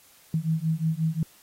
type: beating tone pair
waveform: sine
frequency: 157.6 / 163.2 Hz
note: D#3 / E3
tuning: +23 / -17 cents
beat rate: 5.6 Hz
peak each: -26 / -26 dBFS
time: 0.34-1.23 s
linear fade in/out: 2 ms
effects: white hiss -56 dBFS RMS until 1.42 s + AAC 48 kbps